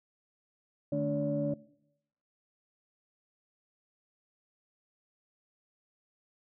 sine tone cluster, 150.2 / 218.2 / 289.6 / 572 Hz, D3 / A3 / D4 / D5, +39 / -14 / -24 / -46 cents, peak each -34 / -37 / -32 / -32 dBFS, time 0.92-1.54 s, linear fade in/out 5 ms, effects noise-tail reverb RT60 0.8 s tail -21 dB re dry + tanh soft clip ceiling -19 dBFS

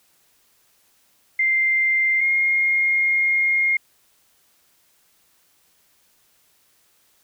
sine tone pair in turn, 2093 / 2135 Hz, C7 / C7, 0 / +34 cents, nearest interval unison, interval 34 cents, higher second, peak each -16 dBFS, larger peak neither, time 1.39-2.21 / 2.21-3.77 s, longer second, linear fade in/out 5 ms, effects white hiss -61 dBFS RMS until 7.23 s

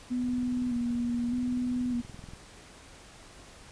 sine tone with vibrato, 243.7 Hz, B3, 23 cents flat, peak -27 dBFS, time 0.1-2.02 s, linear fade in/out 20 ms, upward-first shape square, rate 0.82 Hz, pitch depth 30 cents each way
click train, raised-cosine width 5 ms, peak -33 dBFS, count 45, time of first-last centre 0.24-2.335 s, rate 21 Hz
effects pink hiss -51 dBFS RMS until 3.71 s + resampled to 22050 Hz

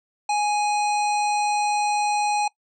harmonic tone, 832 Hz, G#5, 3 cents sharp, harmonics 1 / 3 / 5 / 7 / 9 / 10, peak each -20 / -30 / -34 / -37 / -39 / -40 dBFS, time 0.29-2.48 s, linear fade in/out 5 ms, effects noise-tail reverb RT60 0.1 s tail -21 dB re dry

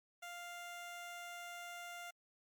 15% pulse tone, 698.5 Hz, F5, in tune, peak -40 dBFS, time 0.22-2.11 s, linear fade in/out 10 ms, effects MP3 96 kbps

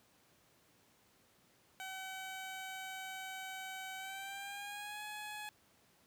15% pulse tone with pitch glide, 760 to 843.3 Hz, F#5 to G#5, +46 to +26 cents, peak -37 dBFS, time 1.8-5.49 s, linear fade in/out 0 ms, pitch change +180 cents, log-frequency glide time 3.97-5.03 s, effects pink hiss -69 dBFS RMS until 6.06 s + high-pass 100 Hz 12 dB/octave

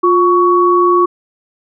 sine tone pair together, 353.6 / 1120 Hz, F4 / C#6, +22 / +18 cents, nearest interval octave + minor sixth, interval 1996 cents, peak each -10 dBFS, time 0.03-1.06 s, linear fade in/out 10 ms, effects none

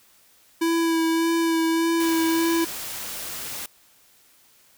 square tone with vibrato, 329.6 Hz, E4, in tune, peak -20 dBFS, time 0.61-2.65 s, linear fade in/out 10 ms, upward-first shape sine, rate 1.7 Hz, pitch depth 17 cents each way
white noise, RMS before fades -33 dBFS, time 2-3.66 s, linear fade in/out 2 ms
effects white hiss -57 dBFS RMS until 4.77 s

